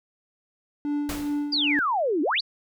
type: tone with tremolo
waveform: triangle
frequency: 291.9 Hz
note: D4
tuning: 10 cents flat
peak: -21 dBFS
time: 0.85-1.79 s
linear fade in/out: 0 ms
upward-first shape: sine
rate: 2.5 Hz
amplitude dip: 60%
type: noise with exponential decay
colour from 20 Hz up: pink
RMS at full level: -30 dBFS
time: 1.09-1.55 s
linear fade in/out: 2 ms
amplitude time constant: 99 ms
type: exponential two-way sweep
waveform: sine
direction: down then up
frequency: 4978 to 277.2 to 4978 Hz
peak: -21 dBFS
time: 1.52-2.41 s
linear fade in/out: 10 ms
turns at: 2.22 s
effects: none